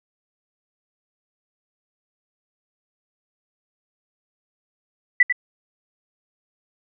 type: tone with echo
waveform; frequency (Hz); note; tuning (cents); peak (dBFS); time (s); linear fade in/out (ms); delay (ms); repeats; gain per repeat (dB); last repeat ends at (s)
sine; 1975.5; B6; 0; -9; 5.2-5.23; 5; 96; 1; -8; 5.326
effects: none